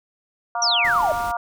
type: harmonic tone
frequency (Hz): 235.4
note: A#3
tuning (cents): +17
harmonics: 3 / 4 / 5 / 6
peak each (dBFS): -25 / -27 / -29 / -31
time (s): 0.55-1.37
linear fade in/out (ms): 2
type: exponential sweep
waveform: sine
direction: down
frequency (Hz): 6010 to 587.3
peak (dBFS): -17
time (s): 0.62-1.12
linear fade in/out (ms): 2
type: noise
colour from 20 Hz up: pink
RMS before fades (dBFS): -36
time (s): 0.84-1.32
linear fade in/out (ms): 10
effects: none